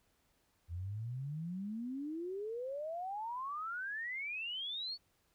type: exponential sweep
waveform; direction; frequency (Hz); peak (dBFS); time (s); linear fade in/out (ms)
sine; up; 81.6 to 4505; -38; 0.68-4.98; 50
effects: pink hiss -75 dBFS RMS until 5.34 s